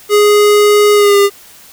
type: tone with pitch glide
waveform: square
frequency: 415.3 to 402.1 Hz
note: G#4 to G4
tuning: 0 to +44 cents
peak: -6 dBFS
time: 0.09-1.3 s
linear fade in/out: 50 ms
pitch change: -56 cents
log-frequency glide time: 0.94-1.18 s
effects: white hiss -39 dBFS RMS until 1.72 s